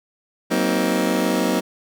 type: chord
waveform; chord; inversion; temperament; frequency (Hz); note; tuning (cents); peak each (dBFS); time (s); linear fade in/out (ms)
25% pulse; C half-diminished seventh; second; just; 188.37 / 235.5 / 261.6 / 314; Gb3 / Bb3 / C4 / Eb4; +31 / +18 / 0 / +16; -20; 0.5-1.61; 20
effects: none